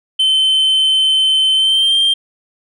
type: tone with pitch glide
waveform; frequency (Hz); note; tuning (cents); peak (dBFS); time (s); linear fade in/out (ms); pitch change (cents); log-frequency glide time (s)
sine; 3076 to 3175; G7 to G7; -33 to +21; -7; 0.19-2.14; 10; +54; 1.55-1.96
effects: tanh soft clip ceiling -9 dBFS